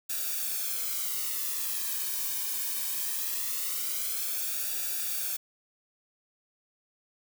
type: noise with flanger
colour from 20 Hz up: blue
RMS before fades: -32 dBFS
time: 0.09-5.37 s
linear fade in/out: 10 ms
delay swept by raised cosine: 0.96 to 1.5 ms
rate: 0.21 Hz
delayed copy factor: -0.7
effects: none